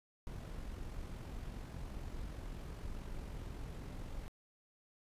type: noise with amplitude modulation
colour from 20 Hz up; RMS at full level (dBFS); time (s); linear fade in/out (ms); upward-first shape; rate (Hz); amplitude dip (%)
brown; -43; 0.27-4.28; 0; sine; 44.9; 35
effects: resampled to 32000 Hz